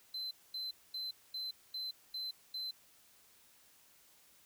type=tone bursts; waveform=triangle; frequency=4067 Hz; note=C8; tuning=50 cents flat; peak=-37 dBFS; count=7; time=0.14-2.71 s; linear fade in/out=5 ms; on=170 ms; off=230 ms; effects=white hiss -65 dBFS RMS until 4.45 s